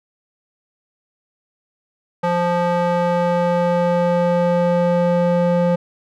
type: tone with band-pass filter sweep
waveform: square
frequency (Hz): 174.61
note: F3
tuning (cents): 0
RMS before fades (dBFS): -17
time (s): 2.23-5.76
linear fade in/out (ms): 10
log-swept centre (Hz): 780 to 440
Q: 1.4
effects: none